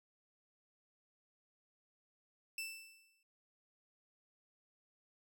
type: tone with exponential decay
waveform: sawtooth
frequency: 2657 Hz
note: E7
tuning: 13 cents sharp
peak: -35 dBFS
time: 2.58-3.23 s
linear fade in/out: 2 ms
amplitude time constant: 140 ms
effects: none